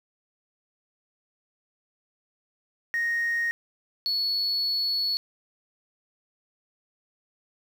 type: tone pair in turn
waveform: sine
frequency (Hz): 1864.7 / 4401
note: A#6 / C#8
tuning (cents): 0 / -13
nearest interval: octave + minor third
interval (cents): 1487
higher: second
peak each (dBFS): -22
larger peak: neither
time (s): 2.94-3.51 / 4.06-5.17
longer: second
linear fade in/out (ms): 0
effects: tanh soft clip ceiling -21 dBFS + 8-bit